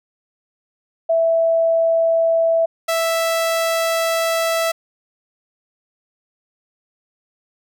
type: tone pair in turn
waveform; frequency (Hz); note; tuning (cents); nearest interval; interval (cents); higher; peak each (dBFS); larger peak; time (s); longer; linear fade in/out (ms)
sine / sawtooth; 659.3 / 659.3; E5 / E5; 0 / 0; unison; 0; neither; -13; neither; 1.09-2.66 / 2.88-4.72; second; 10
effects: none